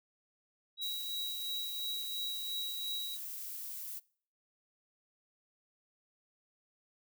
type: tone with tremolo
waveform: sine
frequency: 3872 Hz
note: B7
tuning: 35 cents flat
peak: -35 dBFS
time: 0.77-3.18 s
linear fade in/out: 50 ms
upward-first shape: triangle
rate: 2.9 Hz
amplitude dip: 50%
type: noise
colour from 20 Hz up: violet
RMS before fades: -43 dBFS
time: 0.81-4 s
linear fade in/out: 20 ms
effects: noise-tail reverb RT60 0.5 s tail -23 dB re dry